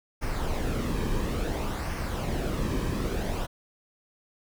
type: noise with flanger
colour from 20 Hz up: brown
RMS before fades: -29 dBFS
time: 0.21-3.47 s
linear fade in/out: 20 ms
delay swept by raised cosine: 0.26 to 1.46 ms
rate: 0.58 Hz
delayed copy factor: -0.5
effects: none